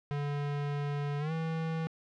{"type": "tone with pitch glide", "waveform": "square", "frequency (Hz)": [144.3, 161.97], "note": ["D3", "E3"], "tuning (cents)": [-30, -30], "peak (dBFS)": -32, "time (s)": [0.11, 1.87], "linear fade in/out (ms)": 0, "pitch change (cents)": 200, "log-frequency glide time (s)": [1.19, 1.32], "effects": ["low-pass 3000 Hz 12 dB/octave"]}